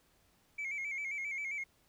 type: tone with vibrato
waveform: sine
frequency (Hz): 2227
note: C#7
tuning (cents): +7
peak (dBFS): -34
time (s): 0.58-1.64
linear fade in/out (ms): 10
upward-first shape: square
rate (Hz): 7.5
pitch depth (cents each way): 60
effects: tanh soft clip ceiling -34 dBFS + pink hiss -70 dBFS RMS until 1.88 s